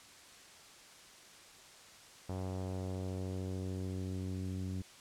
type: tone with low-pass filter sweep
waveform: sawtooth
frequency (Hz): 93.6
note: F#2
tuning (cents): +20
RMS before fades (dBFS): -39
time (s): 2.29-4.82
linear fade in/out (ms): 5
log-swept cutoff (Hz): 800 to 250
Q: 1.4
effects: white hiss -56 dBFS RMS until 5 s + low-pass 8000 Hz 12 dB/octave